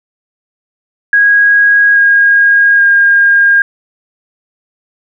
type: tone with pitch steps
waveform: sine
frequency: 1646 / 1630.9 / 1615.9 Hz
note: G#6 / G#6 / G#6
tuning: -16 / -32 / -48 cents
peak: -4 dBFS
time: 1.13-3.62 s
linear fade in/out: 2 ms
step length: 830 ms
effects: none